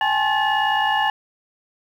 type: tone cluster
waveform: sine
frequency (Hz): 799 / 858 / 1064 / 1738 / 2875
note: G5 / A5 / C6 / A6 / F7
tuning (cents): +33 / -44 / +29 / -22 / +50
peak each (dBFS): -22 / -20 / -29 / -22 / -26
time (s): 0.01-1.1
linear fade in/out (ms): 2
effects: tanh soft clip ceiling -9 dBFS + 8-bit